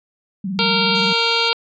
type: tone with vibrato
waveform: sine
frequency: 190.7 Hz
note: G3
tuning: 47 cents flat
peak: -21 dBFS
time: 0.44-1.13 s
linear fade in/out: 5 ms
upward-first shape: triangle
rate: 19 Hz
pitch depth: 150 cents each way
type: harmonic tone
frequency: 462.1 Hz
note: A#4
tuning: 15 cents flat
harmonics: 1 / 2 / 3 / 5 / 6 / 7 / 8 / 9 / 10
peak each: -24 / -24 / -24 / -24 / -24 / -24 / -24 / -24 / -24 dBFS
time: 0.59-1.53 s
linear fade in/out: 0 ms
type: high-pass noise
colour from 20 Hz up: white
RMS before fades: -32 dBFS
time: 0.95-1.49 s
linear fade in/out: 2 ms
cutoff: 6000 Hz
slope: 48 dB/octave
effects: resampled to 16000 Hz